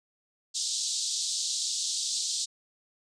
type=band-pass noise; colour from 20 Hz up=pink; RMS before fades=-31 dBFS; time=0.54-2.46 s; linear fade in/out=20 ms; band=3700 to 8500 Hz; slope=48 dB/octave; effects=resampled to 22050 Hz